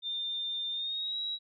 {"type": "tone with pitch glide", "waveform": "sine", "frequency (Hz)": [3605, 3864], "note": ["A7", "B7"], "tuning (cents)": [41, -39], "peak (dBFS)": -32, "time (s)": [0.02, 1.39], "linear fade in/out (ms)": 50, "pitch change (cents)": 120, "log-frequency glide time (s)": [0.72, 1.17], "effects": []}